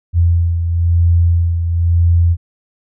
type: beating tone pair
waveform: sine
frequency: 85.1 / 86.1 Hz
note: F2 / F2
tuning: -44 / -24 cents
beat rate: 1 Hz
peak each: -10 / -19 dBFS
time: 0.13-2.37 s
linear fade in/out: 50 ms
effects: none